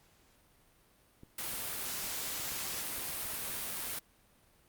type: clicks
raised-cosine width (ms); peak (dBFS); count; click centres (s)
3; -38; 11; 1.234 / 1.538 / 2.043 / 2.399 / 2.52 / 2.743 / 2.983 / 3.094 / 3.256 / 3.335 / 3.498
type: noise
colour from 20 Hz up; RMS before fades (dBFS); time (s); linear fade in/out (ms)
white; -38; 1.38-3.99; 5
effects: pink hiss -66 dBFS RMS until 4.68 s + Opus 48 kbps